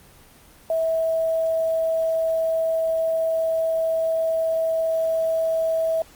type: tone with quantisation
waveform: sine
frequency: 650 Hz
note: E5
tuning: 24 cents flat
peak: -19 dBFS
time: 0.7-6.02 s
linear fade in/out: 2 ms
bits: 7
effects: pink hiss -50 dBFS RMS until 6.15 s + Opus 24 kbps